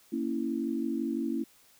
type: chord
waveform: sine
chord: A# diminished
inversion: none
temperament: equal with one note detuned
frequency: 231.6 / 277.2 / 329.6 Hz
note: A#3 / C#4 / E4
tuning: -11 / 0 / 0 cents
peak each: -33 dBFS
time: 0.12-1.44 s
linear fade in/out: 10 ms
effects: white hiss -61 dBFS RMS until 1.79 s